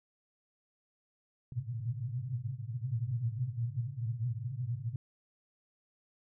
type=band-pass noise; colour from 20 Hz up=white; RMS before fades=-36 dBFS; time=1.52-4.96 s; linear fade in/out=2 ms; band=110 to 130 Hz; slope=96 dB/octave; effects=none